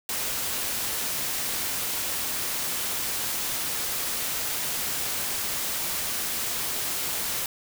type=noise; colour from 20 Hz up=white; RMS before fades=-29 dBFS; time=0.09-7.46 s; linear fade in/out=2 ms; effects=none